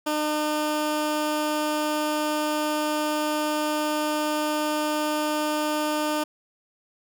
15% pulse tone, 302.9 Hz, D#4, 46 cents flat, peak -17 dBFS, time 0.06-6.24 s, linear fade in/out 10 ms, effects none

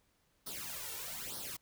white noise with flanger, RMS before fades -43 dBFS, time 0.46-1.57 s, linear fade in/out 10 ms, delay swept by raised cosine 0.2 to 2.2 ms, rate 1.1 Hz, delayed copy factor +0.8, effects pink hiss -74 dBFS RMS until 1.61 s

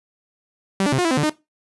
sawtooth tone with pitch steps, 193.6 / 291.8 / 132.3 / 357.6 / 329.5 / 258.1 / 147.5 / 306 Hz, G3 / D4 / C3 / F4 / E4 / C4 / D3 / D#4, -21 / -11 / +20 / +41 / -1 / -23 / +8 / -29 cents, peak -13 dBFS, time 0.8-1.296 s, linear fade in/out 2 ms, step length 62 ms, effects noise-tail reverb RT60 0.2 s tail -17 dB re dry + resampled to 24000 Hz

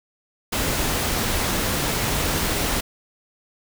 pink noise, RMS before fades -23 dBFS, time 0.52-2.81 s, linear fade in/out 10 ms, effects none

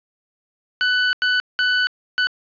sawtooth tone bursts at uneven times, 1494 Hz, F#6, 16 cents sharp, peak -12 dBFS, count 4, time 0.81-1.13 / 1.22-1.4 / 1.59-1.87 / 2.18-2.27 s, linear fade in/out 0 ms, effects resampled to 11025 Hz + 8-bit

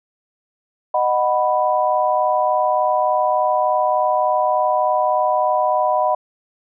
sine chord, B major, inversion first, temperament just, 617.4 / 740.8 / 987.8 Hz, D#5 / F#5 / B5, -14 / +2 / 0 cents, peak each -19 dBFS, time 0.94-6.15 s, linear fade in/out 5 ms, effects none

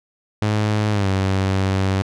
sawtooth tone with pitch glide, 105.9 to 96 Hz, G#2 to G2, +34 to -36 cents, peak -13 dBFS, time 0.42-2.02 s, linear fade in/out 0 ms, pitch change -170 cents, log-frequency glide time 0.91-1.08 s, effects low-pass 6000 Hz 12 dB/octave

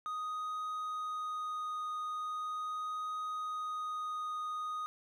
triangle tone with vibrato, 1244.5 Hz, D#6, in tune, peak -34 dBFS, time 0.06-4.86 s, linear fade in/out 0 ms, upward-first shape triangle, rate 0.4 Hz, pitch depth 8 cents each way, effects none

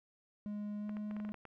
triangle tone with pitch glide, 207.7 to 210.2 Hz, G#3 to G#3, 0 to +21 cents, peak -36 dBFS, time 0.46-1.32 s, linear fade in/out 0 ms, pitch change +21 cents, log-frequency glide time 0.79-0.89 s
clicks, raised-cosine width 0.5 ms, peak -35 dBFS, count 9, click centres 0.894 / 0.969 / 1.111 / 1.166 / 1.201 / 1.25 / 1.291 / 1.343 / 1.453 s
effects none

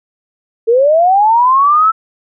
sine linear sweep, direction up, 440 to 1331 Hz, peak -6 dBFS, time 0.67-1.92 s, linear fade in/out 20 ms, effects none

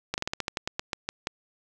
slowing click train, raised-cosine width 0.2 ms, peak -11 dBFS, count 13, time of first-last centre 0.14-1.271 s, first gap 39 ms, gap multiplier 1.15, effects none

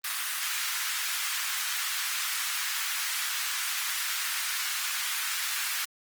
pink high-pass noise, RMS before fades -31 dBFS, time 0.04-5.85 s, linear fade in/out 5 ms, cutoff 1300 Hz, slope 24 dB/octave, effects Opus 24 kbps

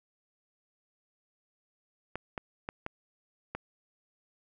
clicks, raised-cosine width 0.5 ms, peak -20 dBFS, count 5, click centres 2.156 / 2.378 / 2.689 / 2.864 / 3.55 s, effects none

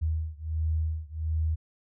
sine beating tone pair, 78.7 / 80.1 Hz, D#2 / E2, +20 / -49 cents, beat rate 1.4 Hz, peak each -29 / -30 dBFS, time 0.01-1.56 s, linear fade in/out 20 ms, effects none

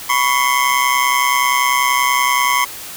25% pulse ring-modulated tone, 1052 Hz, C6, 9 cents sharp, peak -6 dBFS, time 0.09-2.65 s, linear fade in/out 10 ms, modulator 65.2 Hz, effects white hiss -31 dBFS RMS until 2.96 s

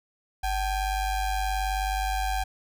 square ring-modulated tone, 405.5 Hz, G#4, 41 cents flat, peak -23 dBFS, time 0.43-2.44 s, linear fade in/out 10 ms, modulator 356 Hz, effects none

